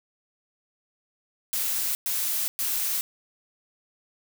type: noise bursts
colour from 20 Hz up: blue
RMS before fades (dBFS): -27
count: 3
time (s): 1.53-3.01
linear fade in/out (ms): 0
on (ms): 420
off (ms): 110
effects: none